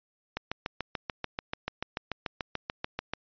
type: click train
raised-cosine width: 0.3 ms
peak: -15 dBFS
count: 20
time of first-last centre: 0.37-3.136 s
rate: 6.87 Hz
effects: resampled to 11025 Hz